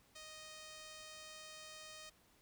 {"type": "tone", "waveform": "5% pulse", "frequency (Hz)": 622.3, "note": "D#5", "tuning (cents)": 0, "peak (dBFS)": -40, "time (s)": [0.15, 2.1], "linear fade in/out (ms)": 10, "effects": ["pink hiss -70 dBFS RMS until 2.41 s"]}